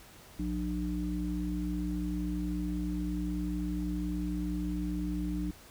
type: harmonic tone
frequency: 60 Hz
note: B1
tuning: 49 cents flat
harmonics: 1 / 3 / 5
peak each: -35 / -35 / -35 dBFS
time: 0.39-5.51 s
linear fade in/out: 5 ms
effects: pink hiss -54 dBFS RMS until 5.7 s